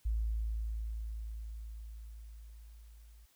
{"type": "tone with level ramp", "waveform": "sine", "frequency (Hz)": 55, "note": "A1", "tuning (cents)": 0, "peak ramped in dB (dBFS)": [-29, -54], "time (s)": [0.05, 3.26], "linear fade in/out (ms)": 10, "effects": ["white hiss -69 dBFS RMS until 3.35 s"]}